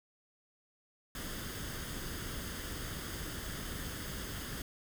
pink noise with comb filter, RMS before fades -41 dBFS, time 1.15-4.62 s, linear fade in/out 2 ms, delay 0.61 ms, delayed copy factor +0.55, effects none

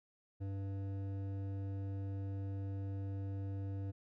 sine tone with hard clipping, 98 Hz, G2, in tune, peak -40 dBFS, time 0.4-3.92 s, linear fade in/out 20 ms, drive 11 dB, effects none

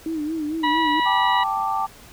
sine tone with vibrato, 311.1 Hz, D#4, in tune, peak -23 dBFS, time 0.06-1 s, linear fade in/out 2 ms, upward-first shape sine, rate 4.4 Hz, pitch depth 88 cents each way
harmonic tone, 971 Hz, B5, 30 cents flat, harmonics 1 / 2 / 3 / 4, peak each -19 / -25 / -29 / -31 dBFS, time 0.63-1.44 s, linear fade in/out 10 ms
sine chord, G suspended second, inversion none, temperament just, 784 / 882 / 1176 Hz, G5 / A5 / D6, 0 / +4 / +2 cents, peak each -25 dBFS, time 1.05-1.87 s, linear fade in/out 20 ms
effects pink hiss -46 dBFS RMS until 2.12 s

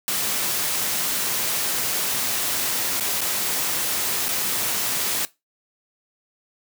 white noise with dropouts, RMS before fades -24 dBFS, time 0.08-5.25 s, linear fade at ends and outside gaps 0 ms, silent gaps 2.998-3.008 / 3.207-3.215 / 4.284-4.289 s, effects noise-tail reverb RT60 0.2 s tail -18 dB re dry + high-pass 100 Hz 12 dB/octave

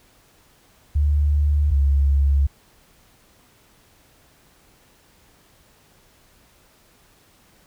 sine tone pair in turn, 73.3 / 69.8 Hz, D2 / C#2, -3 / +13 cents, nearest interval minor second, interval 84 cents, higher first, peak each -15 / -14 dBFS, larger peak second, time 0.95-1.71 / 1.71-2.47 s, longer neither, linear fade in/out 10 ms, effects pink hiss -56 dBFS RMS until 7.66 s

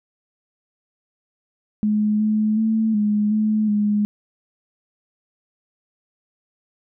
sine tone with pitch steps, 211.4 / 214.6 / 221.1 / 209.2 / 214.9 / 208.1 Hz, G#3 / A3 / A3 / G#3 / A3 / G#3, +31 / -43 / +9 / +13 / -41 / +4 cents, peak -16 dBFS, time 1.83-4.05 s, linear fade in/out 0 ms, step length 370 ms, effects none

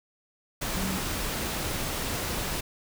sine tone in noise, 190 Hz, F#3, 46 cents sharp, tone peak -30 dBFS, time 0.76-0.98 s, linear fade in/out 10 ms, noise pink, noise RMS -31 dBFS, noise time 0.61-2.61 s, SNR -2 dB, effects none

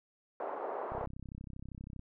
white band-pass noise, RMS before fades -39 dBFS, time 0.4-1.06 s, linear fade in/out 0 ms, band 380 to 940 Hz, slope 24 dB/octave
click train, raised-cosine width 5 ms, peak -33 dBFS, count 36, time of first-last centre 0.92-1.994 s, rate 32.6 Hz
effects none

